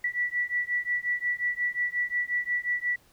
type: beating tone pair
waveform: sine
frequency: 1952 / 1957.6 Hz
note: B6 / B6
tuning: -21 / -16 cents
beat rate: 5.6 Hz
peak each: -29 dBFS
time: 0.04-2.96 s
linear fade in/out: 5 ms
effects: pink hiss -61 dBFS RMS until 3.12 s